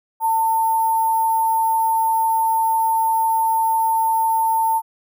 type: tone with sample-and-hold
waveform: sine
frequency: 897 Hz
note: A5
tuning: 33 cents sharp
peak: -15 dBFS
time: 0.2-4.82 s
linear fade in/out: 50 ms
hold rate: 11025 Hz
effects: none